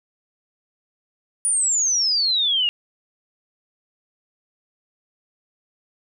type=exponential sweep; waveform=sine; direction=down; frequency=9640 to 2794 Hz; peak=-17 dBFS; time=1.45-2.69 s; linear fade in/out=0 ms; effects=none